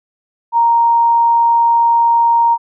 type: tone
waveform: sine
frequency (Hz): 932.3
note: A#5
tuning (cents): 0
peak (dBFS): -8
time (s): 0.52-2.58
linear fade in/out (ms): 50
effects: none